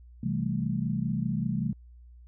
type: chord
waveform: sine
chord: A minor seventh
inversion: first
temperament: equal with one note detuned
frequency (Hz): 130.81 / 164.81 / 194.87 / 220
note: C3 / E3 / G3 / A3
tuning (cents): 0 / 0 / -10 / 0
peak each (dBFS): -32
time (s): 0.23-1.73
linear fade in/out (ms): 5
effects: added 60 Hz sine -48 dBFS peak until 2.27 s